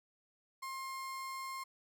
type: tone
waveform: 35% pulse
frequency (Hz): 1063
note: C6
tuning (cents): +27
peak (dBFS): -39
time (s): 0.62-1.64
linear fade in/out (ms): 10
effects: none